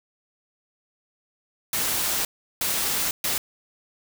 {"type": "noise bursts at uneven times", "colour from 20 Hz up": "white", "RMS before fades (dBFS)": -25, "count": 3, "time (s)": [[1.73, 2.25], [2.61, 3.11], [3.24, 3.38]], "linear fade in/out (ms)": 2, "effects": []}